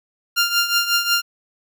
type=tone with tremolo; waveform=15% pulse; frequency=1396.9 Hz; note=F6; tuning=in tune; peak=-7 dBFS; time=0.36-1.22 s; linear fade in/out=20 ms; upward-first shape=triangle; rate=5.5 Hz; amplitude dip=75%; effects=none